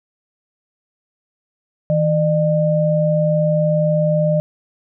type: tone pair together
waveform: sine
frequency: 160 / 603.7 Hz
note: D#3 / D5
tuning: +49 / +48 cents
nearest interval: octave + major seventh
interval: 2299 cents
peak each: -16 dBFS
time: 1.9-4.4 s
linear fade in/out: 0 ms
effects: none